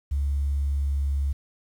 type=tone with pitch glide; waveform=sine; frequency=70.5 to 69.97 Hz; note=C#2 to C#2; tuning=+30 to +17 cents; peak=-21 dBFS; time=0.11-1.33 s; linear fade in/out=10 ms; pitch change=-13 cents; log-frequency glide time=0.45-1.14 s; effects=tanh soft clip ceiling -18 dBFS + 9-bit